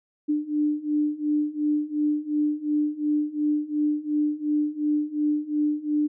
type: beating tone pair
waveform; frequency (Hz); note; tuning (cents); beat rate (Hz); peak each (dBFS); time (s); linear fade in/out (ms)
sine; 297.1 / 299.9; D4 / D4; +20 / +36; 2.8; -26 / -24; 0.28-6.08; 20
effects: none